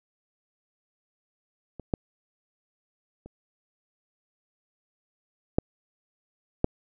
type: clicks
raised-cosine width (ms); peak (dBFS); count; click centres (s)
2; -25 / -11 / -30 / -7 / -7; 5; 1.797 / 1.938 / 3.26 / 5.585 / 6.644
effects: none